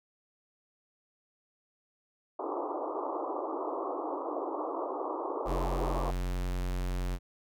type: band-pass noise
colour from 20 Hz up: pink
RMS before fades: -35 dBFS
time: 2.39-6.11 s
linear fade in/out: 5 ms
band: 290 to 1200 Hz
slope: 96 dB/octave
type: tone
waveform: square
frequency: 45.28 Hz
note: F#1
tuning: 37 cents flat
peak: -31 dBFS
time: 5.45-7.19 s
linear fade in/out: 50 ms
effects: none